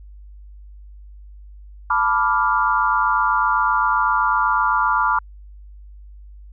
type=chord; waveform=sine; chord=B half-diminished seventh; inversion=third; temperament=equal; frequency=880 / 987.8 / 1174.7 / 1396.9 Hz; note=A5 / B5 / D6 / F6; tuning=0 / 0 / 0 / 0 cents; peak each=-23 / -20 / -20 / -21 dBFS; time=1.9-5.19 s; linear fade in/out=5 ms; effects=added 50 Hz sine -38 dBFS peak until 6.52 s